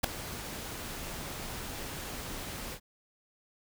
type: noise with ADSR envelope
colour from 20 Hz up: pink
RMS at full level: -24 dBFS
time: 0.03-2.8 s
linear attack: 13 ms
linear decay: 4 ms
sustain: -16 dB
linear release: 72 ms
effects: none